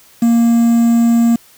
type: tone with quantisation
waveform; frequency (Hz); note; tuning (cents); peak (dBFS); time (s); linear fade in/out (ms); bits
triangle; 233.1; A#3; 0; -6; 0.22-1.36; 5; 5
effects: white hiss -46 dBFS RMS until 1.57 s